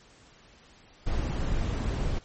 brown noise, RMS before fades -28 dBFS, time 1.06-2.19 s, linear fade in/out 10 ms, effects pink hiss -56 dBFS RMS until 2.24 s + MP3 32 kbps

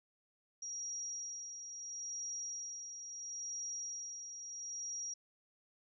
sine tone with tremolo, 5690 Hz, F8, 31 cents sharp, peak -39 dBFS, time 0.62-5.14 s, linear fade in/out 5 ms, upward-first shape sine, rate 0.74 Hz, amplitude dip 50%, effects none

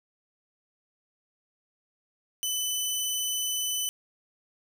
15% pulse tone, 3007 Hz, F#7, 27 cents sharp, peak -20 dBFS, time 2.43-3.89 s, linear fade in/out 0 ms, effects none

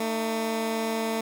15% pulse tone pair together, 223.9 / 311.1 Hz, A3 / D#4, +30 / 0 cents, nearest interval tritone, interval 570 cents, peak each -20 / -31 dBFS, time 0-1.21 s, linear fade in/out 5 ms, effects none

